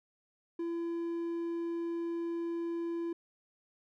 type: tone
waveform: triangle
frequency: 337.5 Hz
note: E4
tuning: 41 cents sharp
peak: -31 dBFS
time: 0.59-3.13 s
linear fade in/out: 5 ms
effects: none